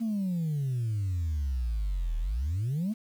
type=exponential two-way sweep; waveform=sine; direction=down then up; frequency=233.1 to 38 to 229.9 Hz; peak=-25 dBFS; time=0-2.94 s; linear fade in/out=20 ms; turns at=2.18 s; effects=tanh soft clip ceiling -25 dBFS + 9-bit